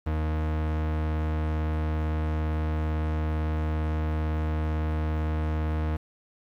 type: tone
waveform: 40% pulse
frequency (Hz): 77.78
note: D#2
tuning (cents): 0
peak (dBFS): -24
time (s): 0.06-5.97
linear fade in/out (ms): 10
effects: low-pass 2000 Hz 12 dB/octave + 9-bit